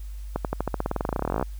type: accelerating click train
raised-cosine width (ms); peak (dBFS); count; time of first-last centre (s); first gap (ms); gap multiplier
1; -11; 27; 0.36-1.427; 88; 0.93
effects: added 50 Hz sine -33 dBFS peak until 1.59 s + white hiss -56 dBFS RMS until 1.59 s